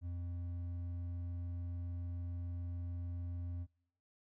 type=tone with hard clipping; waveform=triangle; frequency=87.31 Hz; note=F2; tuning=in tune; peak=-40 dBFS; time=0.01-3.67 s; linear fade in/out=50 ms; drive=8 dB; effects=noise-tail reverb RT60 0.8 s tail -26 dB re dry